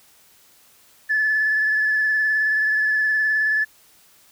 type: tone with vibrato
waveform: sine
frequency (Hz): 1731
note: A6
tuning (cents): -29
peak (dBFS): -16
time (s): 1.09-3.65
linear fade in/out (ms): 20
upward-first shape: triangle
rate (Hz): 19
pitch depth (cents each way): 29
effects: tanh soft clip ceiling -12 dBFS + white hiss -54 dBFS RMS until 4.31 s